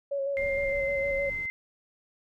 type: tone with vibrato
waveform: sine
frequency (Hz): 554.4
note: C#5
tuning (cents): 0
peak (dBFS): -27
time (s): 0.11-1.3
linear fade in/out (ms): 10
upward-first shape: square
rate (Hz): 6.5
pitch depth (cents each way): 23
type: tone with pitch glide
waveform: sine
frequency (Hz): 2100 to 2071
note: C7 to C7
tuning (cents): +6 to -18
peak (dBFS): -30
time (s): 0.37-1.5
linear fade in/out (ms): 0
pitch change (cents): -24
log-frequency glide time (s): 0.66-0.81
type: noise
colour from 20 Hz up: brown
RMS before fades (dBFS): -43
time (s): 0.37-1.46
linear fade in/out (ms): 0
effects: none